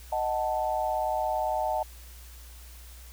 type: chord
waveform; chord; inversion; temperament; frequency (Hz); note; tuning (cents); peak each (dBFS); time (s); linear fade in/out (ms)
sine; D# diminished; none; equal; 622.3 / 740 / 880; D#5 / F#5 / A5; 0 / 0 / 0; -30; 0.12-1.83; 5
effects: added 60 Hz sine -45 dBFS peak until 3.12 s + white hiss -52 dBFS RMS until 3.12 s